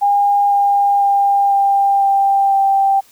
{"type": "tone with pitch steps", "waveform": "sine", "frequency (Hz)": [810, 804.9, 799.8, 794.7, 789.7, 784.7], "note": ["G#5", "G5", "G5", "G5", "G5", "G5"], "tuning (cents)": [-43, 46, 35, 23, 13, 2], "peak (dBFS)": -10, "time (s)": [0.01, 3.01], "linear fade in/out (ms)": 20, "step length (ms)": 500, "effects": ["white hiss -49 dBFS RMS until 3.11 s"]}